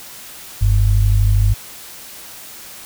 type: tone pair together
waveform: sine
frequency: 47.19 / 100 Hz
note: F#1 / G2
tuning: +35 / +35 cents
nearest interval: octave + minor second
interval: 1300 cents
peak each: -13 dBFS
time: 0.61-1.54 s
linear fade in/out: 10 ms
effects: white hiss -36 dBFS RMS until 2.85 s